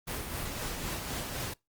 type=noise with tremolo; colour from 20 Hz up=pink; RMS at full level=-35 dBFS; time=0.07-1.54 s; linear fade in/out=10 ms; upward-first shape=sine; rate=3.9 Hz; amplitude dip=35%; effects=noise-tail reverb RT60 0.2 s tail -23 dB re dry + Opus 32 kbps